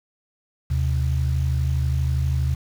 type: tone pair together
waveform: sine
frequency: 76.8 / 129.16 Hz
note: D#2 / C3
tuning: -22 / -22 cents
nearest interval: major sixth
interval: 900 cents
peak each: -20 / -22 dBFS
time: 0.7-2.55 s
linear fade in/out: 10 ms
effects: tanh soft clip ceiling -12 dBFS + 7-bit